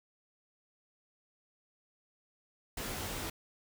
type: noise with comb filter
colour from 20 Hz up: pink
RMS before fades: -39 dBFS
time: 2.77-3.3 s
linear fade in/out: 5 ms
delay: 17 ms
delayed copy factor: -0.5
effects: none